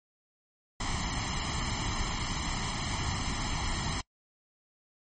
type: noise with comb filter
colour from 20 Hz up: pink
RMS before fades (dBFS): -32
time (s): 0.8-4.01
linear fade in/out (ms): 5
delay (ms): 0.97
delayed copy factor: +0.8
effects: noise-tail reverb RT60 0.1 s tail -25 dB re dry + MP3 32 kbps